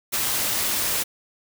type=noise; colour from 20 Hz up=white; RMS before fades=-24 dBFS; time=0.12-1.04 s; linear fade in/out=20 ms; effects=none